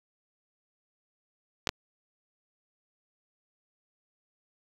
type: clicks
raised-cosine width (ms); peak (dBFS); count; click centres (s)
0.2; -9; 2; 1.672 / 1.691
effects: high-pass 60 Hz 12 dB/octave + 8-bit